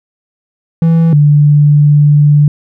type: tone pair in turn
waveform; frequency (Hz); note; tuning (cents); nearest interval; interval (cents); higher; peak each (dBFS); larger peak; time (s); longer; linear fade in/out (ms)
triangle / sine; 164.81 / 147.08; E3 / D3; 0 / +3; major second; 197; first; -3; neither; 0.82-1.13 / 1.13-2.48; second; 2
effects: none